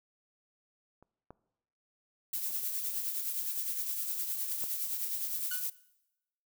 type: clicks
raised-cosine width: 1 ms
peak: -43 / -33 / -42 / -33 dBFS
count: 4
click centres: 1.026 / 1.306 / 2.508 / 4.64 s
type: noise with tremolo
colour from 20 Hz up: violet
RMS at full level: -33 dBFS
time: 2.33-5.7 s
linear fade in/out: 5 ms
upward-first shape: triangle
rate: 9.7 Hz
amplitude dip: 50%
type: tone with exponential decay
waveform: sawtooth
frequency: 1475 Hz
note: F#6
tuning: 6 cents flat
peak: -32 dBFS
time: 5.51-5.72 s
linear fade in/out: 5 ms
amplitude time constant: 45 ms
effects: noise-tail reverb RT60 0.9 s tail -20 dB re dry